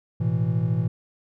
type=chord; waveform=triangle; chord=A suspended second; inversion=none; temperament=equal; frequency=110 / 123.47 / 164.81 Hz; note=A2 / B2 / E3; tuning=0 / 0 / 0 cents; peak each=-23 dBFS; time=0.2-0.88 s; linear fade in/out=10 ms; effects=none